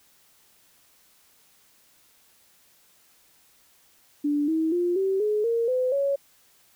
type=tone with pitch steps; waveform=sine; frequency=291.9 / 320.2 / 351.2 / 385.2 / 422.5 / 463.4 / 508.2 / 557.4 Hz; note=D4 / D#4 / F4 / G4 / G#4 / A#4 / B4 / C#5; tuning=-10 / +50 / +10 / -30 / +30 / -10 / +49 / +9 cents; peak=-21 dBFS; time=4.24-6.16 s; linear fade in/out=10 ms; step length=240 ms; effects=white hiss -60 dBFS RMS until 6.75 s